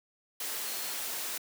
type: tone in noise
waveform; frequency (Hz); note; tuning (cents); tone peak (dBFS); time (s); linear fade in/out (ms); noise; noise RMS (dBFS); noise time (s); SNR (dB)
sine; 4288; C8; +42; -46; 0.66-0.94; 5; white; -36; 0.4-1.38; -13
effects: high-pass 300 Hz 12 dB/octave